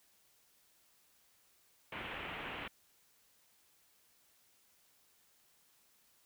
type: low-pass noise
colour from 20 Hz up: white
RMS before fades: -44 dBFS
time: 1.92-2.68 s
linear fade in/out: 5 ms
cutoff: 3000 Hz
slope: 48 dB/octave
effects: white hiss -70 dBFS RMS until 6.25 s